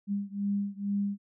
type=beating tone pair; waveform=sine; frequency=200.3 / 202.5 Hz; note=G3 / G#3; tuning=+38 / -43 cents; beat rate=2.2 Hz; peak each=-31 / -32 dBFS; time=0.07-1.18 s; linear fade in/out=50 ms; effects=none